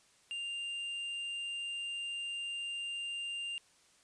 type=tone with tanh clipping; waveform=sine; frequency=2794 Hz; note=F7; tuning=in tune; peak=-38 dBFS; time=0.31-3.58 s; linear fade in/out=0 ms; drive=6 dB; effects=white hiss -66 dBFS RMS until 4.03 s + resampled to 22050 Hz